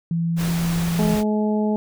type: tone with pitch glide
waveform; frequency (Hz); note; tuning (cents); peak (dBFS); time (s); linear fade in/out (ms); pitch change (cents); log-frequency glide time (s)
sine; 167.3 to 168.66; E3 to E3; +26 to +40; -19; 0.11-1.15; 2; +14; 0.35-0.48
type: noise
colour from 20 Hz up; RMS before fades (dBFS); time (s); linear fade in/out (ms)
pink; -30; 0.36-1.24; 50
type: harmonic tone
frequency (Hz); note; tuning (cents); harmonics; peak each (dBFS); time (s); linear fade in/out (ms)
212.5; G#3; +40; 1 / 2 / 3 / 4; -19 / -25 / -29 / -31; 0.99-1.76; 0
effects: none